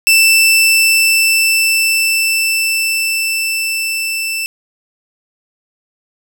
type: tone with level ramp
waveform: sawtooth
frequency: 2661 Hz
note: E7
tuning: 16 cents sharp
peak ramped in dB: -3 to -14 dBFS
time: 0.07-4.46 s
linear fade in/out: 0 ms
effects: none